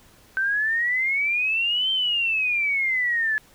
sine exponential two-way sweep, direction up then down, 1533 to 3133 to 1711 Hz, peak -20 dBFS, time 0.37-3.38 s, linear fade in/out 0 ms, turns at 1.91 s, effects pink hiss -54 dBFS RMS until 3.54 s

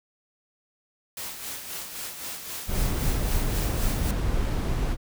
white noise with tremolo, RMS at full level -34 dBFS, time 1.17-4.11 s, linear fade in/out 2 ms, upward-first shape sine, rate 3.8 Hz, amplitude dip 50%
brown noise, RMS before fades -25 dBFS, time 2.67-4.97 s, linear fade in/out 50 ms
effects none

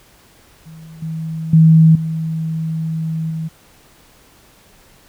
sine tone with level steps, 160.6 Hz, E3, 45 cents flat, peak -34 / -21 / -5 / -18 / -20 dBFS, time 0.65-3.49 s, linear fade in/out 20 ms, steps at 1.02 / 1.53 / 1.95 / 3.3 s, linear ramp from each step 5 ms, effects pink hiss -49 dBFS RMS until 5.08 s

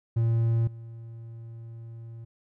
triangle tone with level steps, 114.9 Hz, A#2, 25 cents flat, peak -19 / -37 dBFS, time 0.16-2.25 s, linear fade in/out 10 ms, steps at 0.67 s, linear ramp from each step 5 ms, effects none

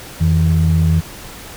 sine tone pair together, 85.3 / 161.02 Hz, F2 / E3, -40 / -40 cents, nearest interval major seventh, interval 1100 cents, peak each -12 dBFS, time 0.2-1.01 s, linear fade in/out 20 ms, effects tanh soft clip ceiling -5 dBFS + pink hiss -34 dBFS RMS until 1.56 s

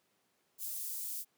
white high-pass noise, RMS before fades -40 dBFS, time 0.58-1.25 s, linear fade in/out 50 ms, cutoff 8400 Hz, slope 12 dB/octave, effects pink hiss -75 dBFS RMS until 1.37 s + high-pass 200 Hz 12 dB/octave

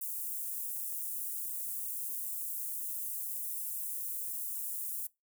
white high-pass noise, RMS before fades -38 dBFS, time 0.01-5.07 s, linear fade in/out 5 ms, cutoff 9300 Hz, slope 24 dB/octave, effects noise-tail reverb RT60 0.2 s tail -22 dB re dry

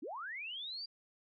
sine linear sweep, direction up, 233.9 to 4800 Hz, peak -40 dBFS, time 0.02-0.86 s, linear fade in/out 10 ms, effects MP3 32 kbps

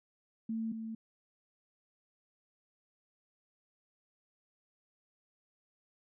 sine tone pair in turn, 224.1 / 223.2 Hz, A3 / A3, +32 / +25 cents, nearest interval unison, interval 7 cents, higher first, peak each -33 / -38 dBFS, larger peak first, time 0.49-0.72 / 0.72-0.95 s, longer neither, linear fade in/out 5 ms, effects none

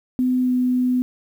sine tone with pitch glide, 253.3 to 251 Hz, B3 to B3, +44 to +28 cents, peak -16 dBFS, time 0.19-1.02 s, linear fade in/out 0 ms, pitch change -16 cents, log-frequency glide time 0.42-0.51 s, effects 8-bit

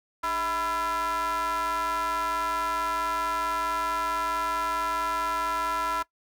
square ring-modulated tone, 174.61 Hz, F3, in tune, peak -24 dBFS, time 0.23-6.03 s, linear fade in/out 10 ms, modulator 1170 Hz, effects noise-tail reverb RT60 0.1 s tail -20 dB re dry

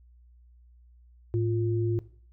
sine tone pair together, 109.33 / 349.2 Hz, A2 / F4, -11 / 0 cents, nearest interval octave + minor sixth, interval 2011 cents, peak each -25 / -28 dBFS, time 1.34-1.99 s, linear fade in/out 0 ms, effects noise-tail reverb RT60 0.5 s tail -18 dB re dry + added 60 Hz sine -53 dBFS peak until 2.32 s

